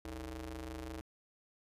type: ring-modulated tone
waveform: sawtooth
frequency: 123.47 Hz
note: B2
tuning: in tune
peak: -35 dBFS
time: 0.05-1.01 s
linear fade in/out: 0 ms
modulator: 198 Hz
effects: resampled to 32000 Hz